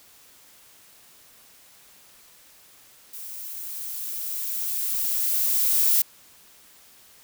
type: noise with level ramp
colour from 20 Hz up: violet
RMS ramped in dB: -38 to -19 dBFS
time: 3.13-6.02 s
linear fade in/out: 5 ms
effects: white hiss -53 dBFS RMS until 7.23 s